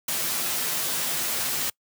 white noise with comb filter, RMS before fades -27 dBFS, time 0.08-1.7 s, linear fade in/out 5 ms, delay 10 ms, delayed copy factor -0.55, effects noise-tail reverb RT60 0.1 s tail -25 dB re dry + high-pass 100 Hz 12 dB/octave

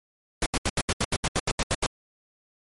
pink noise bursts, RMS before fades -24 dBFS, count 13, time 0.42-1.864 s, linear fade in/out 2 ms, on 40 ms, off 77 ms, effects MP3 48 kbps

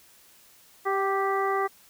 harmonic tone with a mistuned harmonic, 392 Hz, G4, in tune, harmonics 1 / 2 / 3 / 4 / 5, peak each -27 / -29 / -28 / -39 / -34 dBFS, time 0.85-1.68 s, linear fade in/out 20 ms, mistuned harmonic 2, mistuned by -22 cents, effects white hiss -56 dBFS RMS until 1.89 s

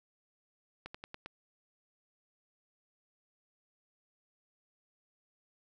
slowing click train, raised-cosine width 0.3 ms, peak -27 dBFS, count 5, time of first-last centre 0.86-1.26 s, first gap 85 ms, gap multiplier 1.11, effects none

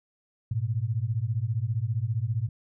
sine beating tone pair, 105.4 / 120.4 Hz, G#2 / B2, +26 / -44 cents, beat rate 15 Hz, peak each -28 dBFS, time 0.51-2.49 s, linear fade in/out 5 ms, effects none

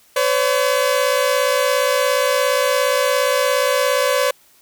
sawtooth tone pair together, 510 / 567.2 Hz, C5 / C#5, -44 / +40 cents, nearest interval major second, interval 184 cents, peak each -14 dBFS, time 0.16-4.31 s, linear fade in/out 5 ms, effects white hiss -53 dBFS RMS until 4.61 s

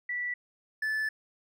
sine / triangle tone pair in turn, 1960 / 1742.8 Hz, B6 / A6, -14 / -17 cents, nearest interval major second, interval 203 cents, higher first, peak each -30 / -26 dBFS, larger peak second, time 0.09-0.34 / 0.82-1.09 s, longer second, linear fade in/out 5 ms, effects none

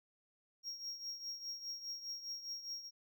triangle tone with tremolo, 5588 Hz, F8, in tune, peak -38 dBFS, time 0.63-2.91 s, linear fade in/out 50 ms, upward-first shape triangle, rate 4.9 Hz, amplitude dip 75%, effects none

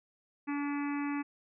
harmonic tone, 287.2 Hz, D4, 39 cents flat, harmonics 1 / 3 / 4 / 5 / 6 / 7 / 8 / 9, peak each -32 / -43 / -44 / -49 / -48 / -47 / -49 / -49 dBFS, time 0.47-1.23 s, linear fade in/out 20 ms, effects none

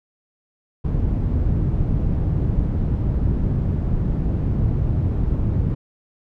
white low-pass noise, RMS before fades -20 dBFS, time 0.84-5.75 s, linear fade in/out 10 ms, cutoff 120 Hz, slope 12 dB/octave, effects none

